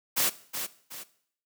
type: noise with echo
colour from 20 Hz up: white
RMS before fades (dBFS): -25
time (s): 0.16-0.3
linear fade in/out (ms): 20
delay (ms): 370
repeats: 2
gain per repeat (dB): -8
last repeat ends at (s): 1.04
effects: noise-tail reverb RT60 0.6 s tail -17 dB re dry + high-pass 150 Hz 12 dB/octave